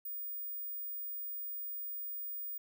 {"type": "tone", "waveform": "sine", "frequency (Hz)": 15000, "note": "A#9", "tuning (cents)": 10, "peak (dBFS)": -38, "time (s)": [0.05, 2.58], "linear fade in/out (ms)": 5, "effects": []}